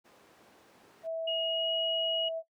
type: noise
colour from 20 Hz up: brown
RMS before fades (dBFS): -49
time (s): 0.04-1.08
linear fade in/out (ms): 20
type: tone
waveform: sine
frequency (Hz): 653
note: E5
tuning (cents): -17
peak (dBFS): -31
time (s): 1.03-2.43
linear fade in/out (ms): 50
type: tone with pitch glide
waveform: sine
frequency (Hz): 2878 to 2898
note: F#7 to F#7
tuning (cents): -49 to -37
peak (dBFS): -30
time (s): 1.27-2.29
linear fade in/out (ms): 10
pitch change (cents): +12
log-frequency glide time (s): 1.45-1.72
effects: noise-tail reverb RT60 0.1 s tail -19 dB re dry + high-pass 400 Hz 12 dB/octave